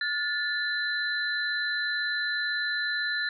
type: tone cluster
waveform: sine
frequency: 1428 / 1746 / 4034 Hz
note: F6 / A6 / B7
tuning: +38 / -14 / +36 cents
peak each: -34 / -28 / -33 dBFS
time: 0.01-3.29 s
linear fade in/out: 2 ms
effects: none